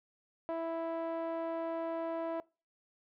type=tone with low-pass filter; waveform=5% pulse; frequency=329.6 Hz; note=E4; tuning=in tune; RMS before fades=-36 dBFS; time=0.49-2.4 s; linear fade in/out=0 ms; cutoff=680 Hz; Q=2.2; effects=noise-tail reverb RT60 0.3 s tail -23 dB re dry